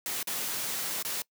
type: noise with dropouts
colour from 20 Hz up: white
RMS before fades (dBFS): -33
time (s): 0.06-1.22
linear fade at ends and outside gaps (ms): 1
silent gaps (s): 0.229-0.272 / 1.026-1.049
effects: noise-tail reverb RT60 0.1 s tail -24 dB re dry + high-pass 150 Hz 12 dB/octave